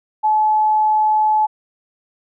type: tone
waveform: sine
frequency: 859 Hz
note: A5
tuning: 42 cents flat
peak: -12 dBFS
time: 0.23-1.47 s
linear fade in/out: 20 ms
effects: none